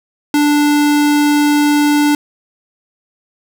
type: tone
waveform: square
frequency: 293.7 Hz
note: D4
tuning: in tune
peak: -10 dBFS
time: 0.34-2.15 s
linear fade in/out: 2 ms
effects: none